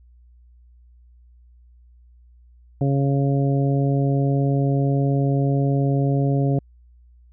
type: harmonic tone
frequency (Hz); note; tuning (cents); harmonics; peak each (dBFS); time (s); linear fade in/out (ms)
138.59; C#3; 0; 1 / 2 / 3 / 4 / 5; -18 / -24 / -28 / -30 / -32; 2.81-6.59; 2
effects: added 60 Hz sine -48 dBFS peak until 7.32 s